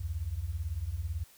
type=beating tone pair; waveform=sine; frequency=68.8 / 86.8 Hz; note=C#2 / F2; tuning=-12 / -10 cents; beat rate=18 Hz; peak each=-36 / -34 dBFS; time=0-1.24 s; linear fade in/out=10 ms; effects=white hiss -59 dBFS RMS until 1.37 s